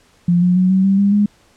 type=tone with pitch steps; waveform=sine; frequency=174.4 / 179.3 / 184.34 / 189.53 / 194.85 / 200.3 / 206 Hz; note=F3 / F3 / F#3 / F#3 / G3 / G3 / G#3; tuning=-2 / +46 / -6 / +42 / -10 / +38 / -14 cents; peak=-10 dBFS; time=0.28-1.26 s; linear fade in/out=5 ms; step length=140 ms; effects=pink hiss -53 dBFS RMS until 1.56 s + low-pass 9000 Hz 12 dB/octave